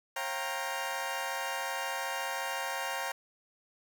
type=chord; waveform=20% pulse; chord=G half-diminished seventh; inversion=second; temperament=equal with one note detuned; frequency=540.5 / 698.5 / 784 / 932.3 Hz; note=Db5 / F5 / G5 / Bb5; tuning=-44 / 0 / 0 / 0 cents; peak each=-35 / -36 / -34 / -32 dBFS; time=0.16-3.12 s; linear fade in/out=5 ms; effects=9-bit